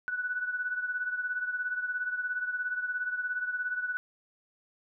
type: beating tone pair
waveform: sine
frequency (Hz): 1480 / 1497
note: F#6 / F#6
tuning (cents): 0 / +20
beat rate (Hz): 17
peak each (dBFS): -31 / -37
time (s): 0.08-3.97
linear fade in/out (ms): 0
effects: none